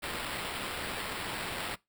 white noise with sample-and-hold, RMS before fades -37 dBFS, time 0.02-1.76 s, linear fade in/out 20 ms, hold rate 6300 Hz, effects noise-tail reverb RT60 0.2 s tail -22 dB re dry

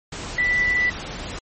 sine tone in noise, 1975.5 Hz, B6, in tune, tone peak -17 dBFS, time 0.38-0.9 s, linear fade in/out 5 ms, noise pink, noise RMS -32 dBFS, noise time 0.12-1.39 s, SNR +12 dB, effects MP3 32 kbps

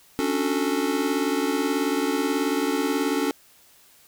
square chord, D major seventh, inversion third, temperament just, 275.3 / 293.7 / 367.1 / 440.5 Hz, C#4 / D4 / F#4 / A4, -12 / 0 / -14 / +2 cents, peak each -27 / -28 / -30 / -29 dBFS, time 0.19-3.31 s, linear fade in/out 0 ms, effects white hiss -55 dBFS RMS until 4.07 s

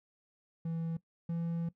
triangle tone pair in turn, 164.81 / 167.88 Hz, E3 / E3, 0 / +32 cents, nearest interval unison, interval 32 cents, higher second, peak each -31 / -30 dBFS, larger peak second, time 0.65-0.97 / 1.29-1.69 s, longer second, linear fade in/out 5 ms, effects noise-tail reverb RT60 0.1 s tail -18 dB re dry

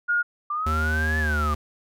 sine tone, 1428 Hz, F6, 38 cents sharp, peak -19 dBFS, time 0.08-0.23 s, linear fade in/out 20 ms
sine exponential two-way sweep, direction up then down, 1174.7 to 1750 to 1174.7 Hz, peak -24 dBFS, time 0.5-1.54 s, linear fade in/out 5 ms, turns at 1.19 s
square tone with pitch glide, 78.1 to 75.09 Hz, D#2 to D2, +7 to +39 cents, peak -24 dBFS, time 0.66-1.55 s, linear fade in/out 5 ms, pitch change -68 cents, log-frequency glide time 1.16-1.32 s
effects none

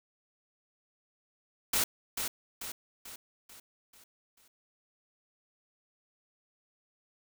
white noise with echo, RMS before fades -28 dBFS, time 1.73-1.84 s, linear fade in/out 5 ms, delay 440 ms, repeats 6, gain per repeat -6 dB, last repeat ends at 4.48 s, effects none

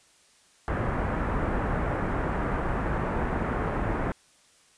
pink low-pass noise, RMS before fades -28 dBFS, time 0.68-4.12 s, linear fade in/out 0 ms, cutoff 1700 Hz, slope 24 dB/octave, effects white hiss -60 dBFS RMS until 4.77 s + resampled to 22050 Hz

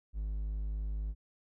triangle tone, 51.91 Hz, G#1, in tune, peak -31 dBFS, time 0.13-1.15 s, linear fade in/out 50 ms, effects none

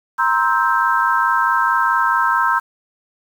sine chord, C dominant seventh, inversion third, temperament just, 941.9 / 1046.5 / 1308.1 / 1569.8 Hz, Bb5 / C6 / E6 / G6, +18 / 0 / -14 / +2 cents, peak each -19 dBFS, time 0.18-2.6 s, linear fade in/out 20 ms, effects 7-bit

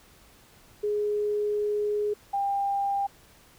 sine tone pair in turn, 416.9 / 797.1 Hz, G#4 / G5, +7 / +29 cents, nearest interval major seventh, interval 1122 cents, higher second, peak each -24 dBFS, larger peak neither, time 0.83-2.14 / 2.33-3.07 s, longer first, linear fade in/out 10 ms, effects pink hiss -56 dBFS RMS until 3.58 s

